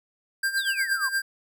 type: tone with tremolo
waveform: square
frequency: 1589 Hz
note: G6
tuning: 23 cents sharp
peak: -22 dBFS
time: 0.43-1.22 s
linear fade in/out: 5 ms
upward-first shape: sine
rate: 8.5 Hz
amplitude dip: 75%
type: exponential sweep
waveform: sine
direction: down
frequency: 4217 to 1001 Hz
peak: -31 dBFS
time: 0.57-1.09 s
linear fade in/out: 5 ms
effects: none

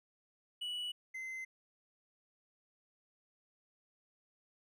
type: tone pair in turn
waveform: triangle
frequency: 2945 / 2063 Hz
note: F#7 / C7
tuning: -9 / -25 cents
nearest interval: tritone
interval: 616 cents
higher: first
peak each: -36 / -39 dBFS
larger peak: first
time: 0.61-0.92 / 1.14-1.45 s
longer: neither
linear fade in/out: 10 ms
effects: none

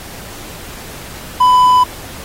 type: tone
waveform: triangle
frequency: 1000 Hz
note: B5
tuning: 21 cents sharp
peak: -4 dBFS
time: 1.4-1.84 s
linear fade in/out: 10 ms
effects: pink hiss -32 dBFS RMS until 2.24 s + AAC 48 kbps

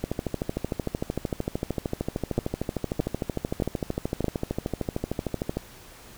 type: two click trains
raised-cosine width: 2 ms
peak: -13 / -10 dBFS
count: 74 / 4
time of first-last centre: 0.04-5.57 / 2.38-4.243 s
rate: 13.2 / 1.61 Hz
effects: pink hiss -48 dBFS RMS until 6.17 s

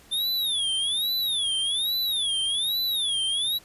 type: tone with vibrato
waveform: square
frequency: 3540 Hz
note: A7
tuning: 10 cents sharp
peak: -24 dBFS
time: 0.11-3.59 s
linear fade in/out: 20 ms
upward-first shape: sine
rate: 1.2 Hz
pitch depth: 210 cents each way
effects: pink hiss -53 dBFS RMS until 3.64 s + resampled to 32000 Hz

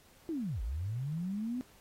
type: linear two-way sweep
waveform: sine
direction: down then up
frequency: 345.1 to 47.01 to 257.4 Hz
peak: -33 dBFS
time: 0.29-1.61 s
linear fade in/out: 0 ms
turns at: 0.62 s
effects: pink hiss -62 dBFS RMS until 1.8 s + AAC 48 kbps

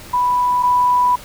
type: tone pair in turn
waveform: sine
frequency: 987.8 / 987.8 Hz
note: B5 / B5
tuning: 0 / 0 cents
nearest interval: unison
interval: 0 cents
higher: neither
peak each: -13 / -11 dBFS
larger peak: second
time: 0.13-0.63 / 0.63-1.16 s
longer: second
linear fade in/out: 10 ms
effects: pink hiss -37 dBFS RMS until 1.24 s

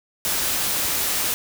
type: noise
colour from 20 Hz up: white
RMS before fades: -23 dBFS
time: 0.25-1.34 s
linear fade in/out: 0 ms
effects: none

